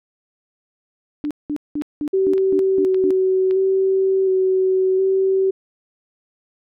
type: tone bursts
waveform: sine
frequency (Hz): 295.6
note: D4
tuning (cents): +11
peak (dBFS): -20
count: 8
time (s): 1.24-3.106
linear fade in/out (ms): 0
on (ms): 67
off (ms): 190
type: click train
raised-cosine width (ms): 0.3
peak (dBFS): -22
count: 5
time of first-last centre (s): 1.25-3.51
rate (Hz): 1.77
type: tone with vibrato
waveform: sine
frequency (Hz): 379.7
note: F#4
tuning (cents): +45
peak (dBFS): -14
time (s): 2.13-5.51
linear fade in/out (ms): 10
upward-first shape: square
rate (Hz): 0.7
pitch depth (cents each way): 15
effects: none